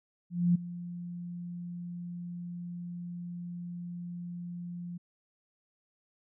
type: tone with ADSR envelope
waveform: sine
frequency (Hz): 174.61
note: F3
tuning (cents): 0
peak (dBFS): -20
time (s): 0.3-4.98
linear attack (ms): 250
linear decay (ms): 10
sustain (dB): -17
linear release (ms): 12
effects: none